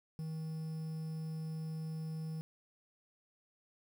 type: tone with quantisation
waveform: triangle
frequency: 158.9 Hz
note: D#3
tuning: 37 cents sharp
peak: -36 dBFS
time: 0.19-2.41 s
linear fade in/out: 0 ms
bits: 10
effects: none